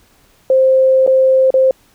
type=tone with dropouts; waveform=sine; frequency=525 Hz; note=C5; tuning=6 cents sharp; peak=-7 dBFS; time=0.5-1.71 s; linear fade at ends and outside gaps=2 ms; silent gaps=1.065-1.075 / 1.505-1.54 s; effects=pink hiss -52 dBFS RMS until 1.94 s